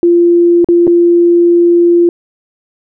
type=tone with dropouts; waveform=sine; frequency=345.1 Hz; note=F4; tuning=21 cents flat; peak=-4 dBFS; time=0.03-2.09 s; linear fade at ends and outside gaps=1 ms; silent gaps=0.645-0.687 / 0.869-0.876 s; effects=none